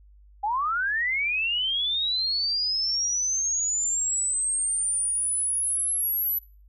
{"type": "linear sweep", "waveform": "sine", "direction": "up", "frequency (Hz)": [789, 11940], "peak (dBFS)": -23, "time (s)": [0.43, 6.39], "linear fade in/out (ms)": 10, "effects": ["noise-tail reverb RT60 0.4 s tail -24 dB re dry", "added 50 Hz sine -50 dBFS peak until 6.68 s"]}